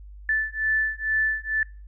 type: beating tone pair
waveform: sine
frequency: 1752 / 1754.2 Hz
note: A6 / A6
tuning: -8 / -6 cents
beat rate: 2.2 Hz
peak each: -25 dBFS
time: 0.29-1.63 s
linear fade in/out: 2 ms
effects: noise-tail reverb RT60 0.4 s tail -25 dB re dry + added 50 Hz sine -40 dBFS peak until 1.87 s